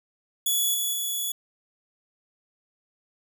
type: tone with level steps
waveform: 5% pulse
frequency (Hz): 3407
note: G#7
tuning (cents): +44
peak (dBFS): -14 / -17 / -19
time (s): 0.46-1.32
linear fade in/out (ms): 5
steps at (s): 0.74 / 0.93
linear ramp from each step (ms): 5
effects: none